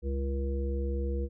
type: harmonic tone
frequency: 68.3 Hz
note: C#2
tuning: 25 cents flat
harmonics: 1 / 3 / 5 / 7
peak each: -29 / -40 / -40 / -38 dBFS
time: 0.02-1.29 s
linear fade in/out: 50 ms
effects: none